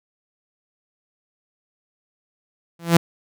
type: tone with exponential growth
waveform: sawtooth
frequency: 168.7 Hz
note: E3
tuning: 40 cents sharp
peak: -3 dBFS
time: 2.79-2.97 s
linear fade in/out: 5 ms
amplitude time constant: 38 ms
effects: none